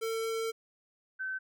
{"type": "tone pair in turn", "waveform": ["square", "sine"], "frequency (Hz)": [450.5, 1532.9], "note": ["A4", "G6"], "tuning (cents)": [41, -39], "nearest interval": "octave + major sixth", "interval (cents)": 2120, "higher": "second", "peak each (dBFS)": [-32, -33], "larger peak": "first", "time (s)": [[0.01, 0.52], [1.19, 1.39]], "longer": "first", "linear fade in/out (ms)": 20, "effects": []}